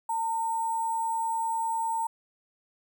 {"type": "tone with sample-and-hold", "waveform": "sine", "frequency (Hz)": 905, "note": "A5", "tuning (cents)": 48, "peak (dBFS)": -26, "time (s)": [0.09, 2.07], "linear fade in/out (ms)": 5, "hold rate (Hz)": 8820, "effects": []}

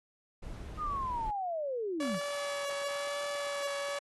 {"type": "noise", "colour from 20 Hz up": "brown", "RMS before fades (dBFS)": -42, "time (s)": [0.42, 1.31], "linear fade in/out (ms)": 10}
{"type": "linear sweep", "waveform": "sine", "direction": "down", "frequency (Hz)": [1256, 150.6], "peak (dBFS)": -32, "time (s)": [0.77, 2.2], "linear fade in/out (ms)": 50}
{"type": "tone with vibrato", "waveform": "sawtooth", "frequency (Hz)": 570, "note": "C#5", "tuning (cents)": 48, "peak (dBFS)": -30, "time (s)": [2, 3.99], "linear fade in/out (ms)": 5, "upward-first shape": "triangle", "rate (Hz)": 1, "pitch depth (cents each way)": 18}
{"effects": ["low-pass 12000 Hz 12 dB/octave", "AAC 32 kbps"]}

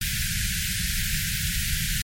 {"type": "band-stop noise", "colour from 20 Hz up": "pink", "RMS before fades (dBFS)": -26, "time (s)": [0.01, 2.02], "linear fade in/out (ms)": 5, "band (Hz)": [200, 1500], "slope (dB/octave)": 96, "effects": ["MP3 64 kbps"]}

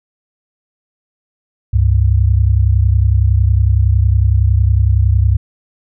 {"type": "tone pair together", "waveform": "sine", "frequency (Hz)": [69.13, 100], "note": ["C#2", "G2"], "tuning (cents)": [-4, 35], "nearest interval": "tritone", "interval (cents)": 639, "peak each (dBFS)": -11, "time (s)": [1.73, 5.37], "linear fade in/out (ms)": 10, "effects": []}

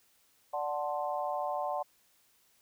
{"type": "chord", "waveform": "sine", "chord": "D dominant seventh", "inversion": "none", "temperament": "equal", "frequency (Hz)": [587.3, 740, 880, 1046.5], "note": ["D5", "F#5", "A5", "C6"], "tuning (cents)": [0, 0, 0, 0], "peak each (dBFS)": [-36, -35, -38, -39], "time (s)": [0.53, 1.83], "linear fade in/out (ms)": 10, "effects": ["white hiss -68 dBFS RMS until 2.61 s"]}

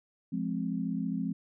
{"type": "chord", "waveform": "sine", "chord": "F minor", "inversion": "none", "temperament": "just", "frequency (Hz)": [174.61, 209.5, 261.9], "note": ["F3", "Ab3", "C4"], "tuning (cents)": [0, 15, 2], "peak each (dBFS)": -34, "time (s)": [0.32, 1.33], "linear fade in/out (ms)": 10, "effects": []}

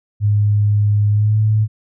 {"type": "tone with pitch glide", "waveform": "sine", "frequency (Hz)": [103.83, 107.8], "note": ["G#2", "A2"], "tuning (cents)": [0, -35], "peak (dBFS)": -11, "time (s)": [0.2, 1.68], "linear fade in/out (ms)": 50, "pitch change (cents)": 65, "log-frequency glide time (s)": [1.1, 1.38], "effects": []}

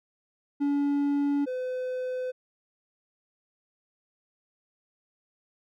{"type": "tone pair in turn", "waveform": "triangle", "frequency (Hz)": [285, 507.8], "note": ["C#4", "B4"], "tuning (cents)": [48, 48], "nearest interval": "minor seventh", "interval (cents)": 1000, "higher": "second", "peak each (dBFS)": [-21, -27], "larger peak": "first", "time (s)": [[0.6, 1.46], [1.46, 2.32]], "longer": "neither", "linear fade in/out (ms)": 20, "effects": []}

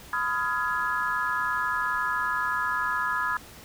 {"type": "chord", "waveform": "sine", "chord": "F half-diminished seventh", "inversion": "second", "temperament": "just", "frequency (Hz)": [1005.8, 1257.2, 1396.9, 1676.3], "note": ["Cb6", "Eb6", "F6", "Ab6"], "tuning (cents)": [31, 18, 0, 16], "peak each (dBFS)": [-30, -30, -32, -29], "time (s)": [0.13, 3.37], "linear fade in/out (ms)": 2, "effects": ["pink hiss -47 dBFS RMS until 3.64 s"]}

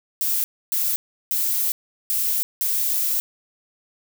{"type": "noise bursts at uneven times", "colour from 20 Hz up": "violet", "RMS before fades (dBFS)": -22, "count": 5, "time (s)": [[0.21, 0.44], [0.72, 0.96], [1.31, 1.72], [2.1, 2.43], [2.61, 3.2]], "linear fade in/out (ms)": 0, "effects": []}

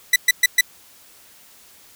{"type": "tone bursts", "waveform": "sawtooth", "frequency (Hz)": 1975.5, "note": "B6", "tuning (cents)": 0, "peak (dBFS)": -7, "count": 4, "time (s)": [0.13, 0.61], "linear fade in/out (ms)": 5, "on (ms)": 30, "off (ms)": 120, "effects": ["white hiss -49 dBFS RMS until 1.95 s"]}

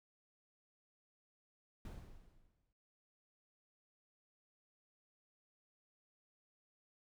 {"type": "noise with exponential decay", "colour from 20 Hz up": "brown", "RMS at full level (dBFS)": -44, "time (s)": [1.85, 2.73], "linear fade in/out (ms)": 2, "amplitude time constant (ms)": 190, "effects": []}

